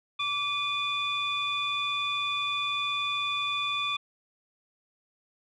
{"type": "tone cluster", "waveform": "sine", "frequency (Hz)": [1157, 2447, 3490], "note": ["D6", "D#7", "A7"], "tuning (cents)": [-26, -29, -15], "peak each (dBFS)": [-31, -31, -30], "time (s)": [0.19, 3.97], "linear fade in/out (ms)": 10, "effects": ["tanh soft clip ceiling -20 dBFS"]}